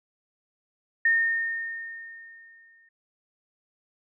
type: tone with exponential decay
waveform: sine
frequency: 1830 Hz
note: A#6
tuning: 32 cents flat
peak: -17 dBFS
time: 1.05-2.89 s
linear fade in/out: 5 ms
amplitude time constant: 400 ms
effects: none